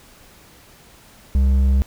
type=tone with hard clipping; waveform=sine; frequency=66.9 Hz; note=C2; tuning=39 cents sharp; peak=-14 dBFS; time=1.35-1.82 s; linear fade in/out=0 ms; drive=5 dB; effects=pink hiss -48 dBFS RMS until 1.86 s